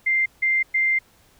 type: tone bursts at uneven times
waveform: sine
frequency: 2093 Hz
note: C7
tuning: in tune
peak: -17 dBFS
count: 3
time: 0.06-0.26 / 0.42-0.63 / 0.74-0.99 s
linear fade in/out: 10 ms
effects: pink hiss -57 dBFS RMS until 1.39 s